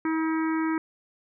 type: harmonic tone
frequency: 320 Hz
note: D#4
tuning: 49 cents sharp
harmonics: 1 / 3 / 4 / 5 / 6 / 7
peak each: -24 / -34 / -36 / -38 / -40 / -41 dBFS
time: 0.05-0.78 s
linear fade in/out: 2 ms
effects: none